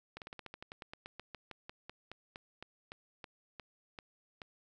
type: slowing click train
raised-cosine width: 0.3 ms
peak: -29 dBFS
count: 25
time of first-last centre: 0.17-4.418 s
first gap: 48 ms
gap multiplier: 1.1
effects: none